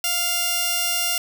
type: tone pair together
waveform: 5% pulse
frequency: 698.5 / 2794 Hz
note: F5 / F7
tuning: 0 / 0 cents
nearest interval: 2 octaves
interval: 2400 cents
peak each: -14 dBFS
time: 0.04-1.18 s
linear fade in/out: 2 ms
effects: none

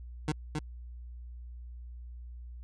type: tone with echo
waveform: 25% pulse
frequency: 152.3 Hz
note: D#3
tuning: 37 cents flat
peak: -24 dBFS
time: 0.28-0.32 s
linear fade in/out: 2 ms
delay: 270 ms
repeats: 1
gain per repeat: -3 dB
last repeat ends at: 0.59 s
effects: added 60 Hz sine -42 dBFS peak until 2.63 s + resampled to 22050 Hz

